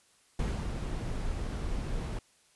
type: noise with ADSR envelope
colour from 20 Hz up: brown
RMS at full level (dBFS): -30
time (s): 0.39-2.19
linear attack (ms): 3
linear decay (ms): 260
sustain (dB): -4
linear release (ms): 4
effects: white hiss -65 dBFS RMS until 2.55 s + resampled to 24000 Hz